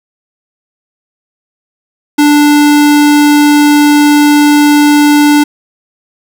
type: tone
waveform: square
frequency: 293.9 Hz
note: D4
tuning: 1 cent sharp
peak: -4 dBFS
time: 2.18-5.44 s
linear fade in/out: 10 ms
effects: 7-bit